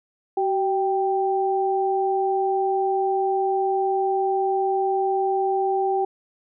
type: tone pair together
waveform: sine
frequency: 380.4 / 784.5 Hz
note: F#4 / G5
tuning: +48 / +1 cents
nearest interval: octave + minor second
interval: 1253 cents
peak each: -22 dBFS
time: 0.37-6.05 s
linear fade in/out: 5 ms
effects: none